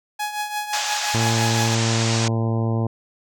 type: tone with tremolo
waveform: sawtooth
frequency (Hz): 838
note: G#5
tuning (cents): +15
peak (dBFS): -18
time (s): 0.19-1.75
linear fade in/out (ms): 10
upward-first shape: triangle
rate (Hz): 5.8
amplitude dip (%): 70
type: band-pass noise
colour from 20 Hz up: white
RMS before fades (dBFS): -26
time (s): 0.73-2.28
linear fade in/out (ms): 2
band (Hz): 600 to 7300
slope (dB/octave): 48
type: harmonic tone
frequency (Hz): 113.6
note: A#2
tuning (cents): -44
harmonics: 1 / 2 / 3 / 4 / 5 / 6 / 7 / 8 / 9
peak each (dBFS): -20 / -26 / -30 / -32 / -34 / -36 / -37 / -38 / -39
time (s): 1.14-2.87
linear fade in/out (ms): 5
effects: none